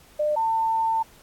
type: tone pair in turn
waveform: sine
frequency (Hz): 601 / 897.4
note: D5 / A5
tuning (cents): +40 / +34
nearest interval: perfect fifth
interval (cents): 694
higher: second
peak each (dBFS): -20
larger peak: neither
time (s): 0.19-0.36 / 0.36-1.03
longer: second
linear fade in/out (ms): 10
effects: pink hiss -53 dBFS RMS until 1.22 s + AAC 64 kbps